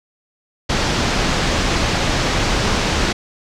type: low-pass noise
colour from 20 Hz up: pink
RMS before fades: -18 dBFS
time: 0.69-3.13 s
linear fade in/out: 10 ms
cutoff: 6300 Hz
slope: 24 dB/octave
effects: none